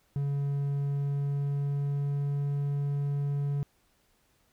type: tone with pitch glide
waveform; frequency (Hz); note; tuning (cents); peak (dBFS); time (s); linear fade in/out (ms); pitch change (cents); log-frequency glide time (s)
triangle; 141.1 to 142.33; C#3 to C#3; +31 to +46; -25; 0.16-3.63; 0; +15; 0.79-2.47
effects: pink hiss -69 dBFS RMS until 4.52 s